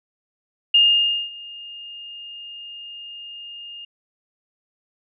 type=tone with ADSR envelope; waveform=sine; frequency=2828 Hz; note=F7; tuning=21 cents sharp; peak=-10 dBFS; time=0.74-3.85 s; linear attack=6 ms; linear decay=550 ms; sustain=-24 dB; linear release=5 ms; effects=none